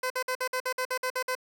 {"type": "tone bursts", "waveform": "15% pulse", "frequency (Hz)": 510, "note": "C5", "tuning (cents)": -44, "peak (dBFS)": -21, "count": 11, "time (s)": [0.03, 1.352], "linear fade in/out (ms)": 5, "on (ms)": 72, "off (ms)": 53, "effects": []}